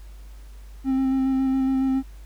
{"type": "tone with vibrato", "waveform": "triangle", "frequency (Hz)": 265, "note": "C4", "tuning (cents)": 22, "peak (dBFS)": -17, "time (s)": [0.84, 2.03], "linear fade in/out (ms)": 50, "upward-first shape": "square", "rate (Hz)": 7.2, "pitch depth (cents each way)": 12, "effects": ["added 50 Hz sine -39 dBFS peak until 2.25 s", "pink hiss -56 dBFS RMS until 2.25 s"]}